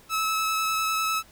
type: tone with vibrato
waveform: sawtooth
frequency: 1300 Hz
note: E6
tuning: 24 cents flat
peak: -20 dBFS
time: 0.09-1.23 s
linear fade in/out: 50 ms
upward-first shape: sine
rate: 10 Hz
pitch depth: 12 cents each way
effects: pink hiss -54 dBFS RMS until 1.31 s